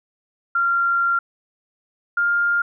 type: tone pair in turn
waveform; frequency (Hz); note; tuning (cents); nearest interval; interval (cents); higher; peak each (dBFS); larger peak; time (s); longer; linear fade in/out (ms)
sine; 1383 / 1403.9; F6 / F6; -17 / +9; unison; 26; second; -16; neither; 0.55-1.19 / 2.17-2.62; first; 5
effects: none